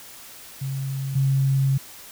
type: tone pair in turn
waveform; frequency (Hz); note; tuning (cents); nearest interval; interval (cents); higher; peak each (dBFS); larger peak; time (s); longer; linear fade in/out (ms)
sine; 135.5 / 135.5; C#3 / C#3; -39 / -39; unison; 0; neither; -25 / -17; second; 0.61-1.15 / 1.15-1.78; second; 10
effects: white hiss -43 dBFS RMS until 2.11 s